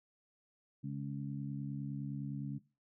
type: harmonic tone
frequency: 69.8 Hz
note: C#2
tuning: 13 cents sharp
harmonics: 2 / 3 / 4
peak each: -39 / -43 / -45 dBFS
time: 0.83-2.59 s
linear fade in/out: 20 ms
effects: noise-tail reverb RT60 0.3 s tail -18 dB re dry